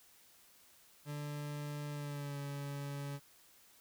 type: tone with pitch glide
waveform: 40% pulse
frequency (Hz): 146.83 to 141.75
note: D3 to C#3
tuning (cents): 0 to +39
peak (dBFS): -39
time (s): 1.05-3.2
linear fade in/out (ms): 50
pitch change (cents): -61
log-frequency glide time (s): 1.91-2.39
effects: white hiss -64 dBFS RMS until 3.8 s